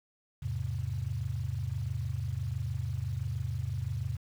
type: chord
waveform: sine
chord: E augmented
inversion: none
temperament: equal with one note detuned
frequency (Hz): 82.41 / 103.83 / 129.91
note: E2 / G#2 / B#2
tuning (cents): 0 / 0 / -12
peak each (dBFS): -37 / -35 / -35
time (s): 0.42-4.17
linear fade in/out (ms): 10
effects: 9-bit